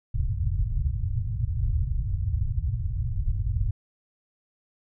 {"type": "low-pass noise", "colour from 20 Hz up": "white", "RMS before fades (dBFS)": -26, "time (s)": [0.14, 3.71], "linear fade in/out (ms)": 5, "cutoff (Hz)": 120, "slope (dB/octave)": 48, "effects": []}